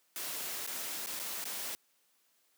white noise with dropouts, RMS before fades -39 dBFS, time 0.16-1.75 s, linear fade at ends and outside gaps 0 ms, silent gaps 0.664-0.675 / 1.061-1.071 / 1.192-1.198 / 1.441-1.454 s, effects white hiss -72 dBFS RMS until 2.57 s + high-pass 200 Hz 12 dB/octave

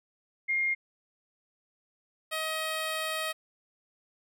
sine / 10% pulse tone pair in turn, 2126 / 632.1 Hz, C7 / D#5, +27 / +27 cents, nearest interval octave + major sixth, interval 2100 cents, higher first, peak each -25 / -22 dBFS, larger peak second, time 0.48-0.75 / 2.31-3.33 s, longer second, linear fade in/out 20 ms, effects none

